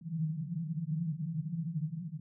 pink band-pass noise, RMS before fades -36 dBFS, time 0.01-2.2 s, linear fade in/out 5 ms, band 150 to 170 Hz, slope 96 dB/octave, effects none

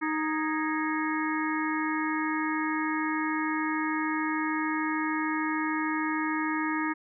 harmonic tone with a mistuned harmonic, 311.1 Hz, D#4, in tune, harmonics 1 / 3 / 4 / 5 / 6 / 7, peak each -29 / -34 / -35 / -36 / -37 / -37 dBFS, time 0.01-6.94 s, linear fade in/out 20 ms, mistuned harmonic 5, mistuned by +110 cents, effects none

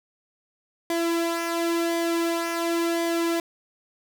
sawtooth tone with flanger, 336.4 Hz, E4, 35 cents sharp, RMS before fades -25 dBFS, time 0.9-3.4 s, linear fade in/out 2 ms, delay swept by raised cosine 0.73 to 2.73 ms, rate 0.94 Hz, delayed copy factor -0.55, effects none

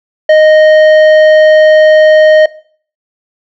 sine tone with tanh clipping, 620 Hz, D#5, 6 cents flat, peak -3 dBFS, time 0.29-2.46 s, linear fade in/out 5 ms, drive 10 dB, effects noise-tail reverb RT60 0.5 s tail -20 dB re dry

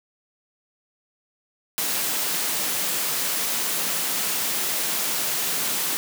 white high-pass noise, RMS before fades -25 dBFS, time 1.78-5.97 s, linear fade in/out 0 ms, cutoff 140 Hz, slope 48 dB/octave, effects none

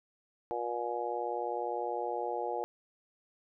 harmonic tone, 119.7 Hz, A#2, 46 cents sharp, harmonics 3 / 4 / 5 / 6 / 7, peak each -40 / -37 / -41 / -39 / -37 dBFS, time 0.51-2.64 s, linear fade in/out 0 ms, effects none

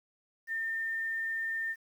sine tone, 1808 Hz, A6, 47 cents sharp, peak -31 dBFS, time 0.47-1.76 s, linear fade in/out 50 ms, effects 10-bit

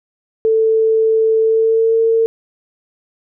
sine tone with pitch glide, 443.6 to 452.4 Hz, A4 to A4, +14 to +48 cents, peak -10 dBFS, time 0.45-2.26 s, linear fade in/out 0 ms, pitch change +34 cents, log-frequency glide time 1.4-1.99 s, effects none

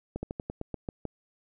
slowing click train, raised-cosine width 2 ms, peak -20 dBFS, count 9, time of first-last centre 0.16-1.053 s, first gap 70 ms, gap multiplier 1.13, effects none

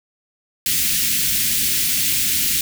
white band-stop noise, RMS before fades -19 dBFS, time 0.66-2.61 s, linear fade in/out 2 ms, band 290 to 2000 Hz, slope 24 dB/octave, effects none

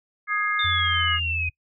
sine chord, Ab major, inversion second, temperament equal with one note detuned, 1244.5 / 1661.2 / 2116 Hz, Eb6 / Ab6 / C7, 0 / 0 / +19 cents, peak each -26 dBFS, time 0.27-1.2 s, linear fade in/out 50 ms
sine exponential sweep, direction down, 3646 to 2489 Hz, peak -24 dBFS, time 0.59-1.49 s, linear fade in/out 5 ms
sine tone with pitch glide, 89.2 to 81.8 Hz, F2 to E2, +37 to -13 cents, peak -28 dBFS, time 0.64-1.5 s, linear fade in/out 10 ms, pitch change -150 cents, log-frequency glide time 0.8-1.38 s
effects noise-tail reverb RT60 0.1 s tail -25 dB re dry

